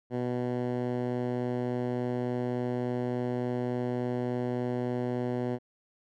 10% pulse tone with band-pass filter, 123.47 Hz, B2, in tune, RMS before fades -31 dBFS, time 0.1-5.59 s, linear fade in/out 50 ms, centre 250 Hz, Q 0.62, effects none

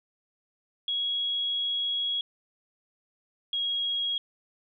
sine tone pair in turn, 3322 / 3295 Hz, G#7 / G#7, 0 / -14 cents, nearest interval unison, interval 14 cents, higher first, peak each -26 dBFS, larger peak neither, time 0.88-2.21 / 3.53-4.18 s, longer first, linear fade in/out 2 ms, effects none

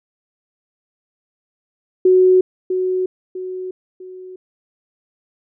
sine tone with echo, 370 Hz, F#4, in tune, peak -8 dBFS, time 2.05-2.41 s, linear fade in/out 5 ms, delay 650 ms, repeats 3, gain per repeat -8 dB, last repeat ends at 4.36 s, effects none

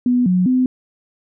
sine tone with pitch steps, 246.9 / 181.9 / 254.9 Hz, B3 / F#3 / C4, 0 / -29 / -45 cents, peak -12 dBFS, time 0.06-0.66 s, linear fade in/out 2 ms, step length 200 ms, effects none

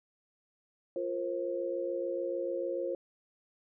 sine chord, F suspended fourth, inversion none, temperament equal with one note detuned, 349.2 / 466.2 / 533 Hz, F4 / Bb4 / C5, 0 / 0 / +32 cents, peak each -36 / -39 / -34 dBFS, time 0.96-2.95 s, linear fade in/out 2 ms, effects none

